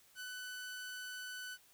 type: tone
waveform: sawtooth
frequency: 1498 Hz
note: F#6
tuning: 21 cents sharp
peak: -40 dBFS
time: 0.15-1.58 s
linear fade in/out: 50 ms
effects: white hiss -66 dBFS RMS until 1.73 s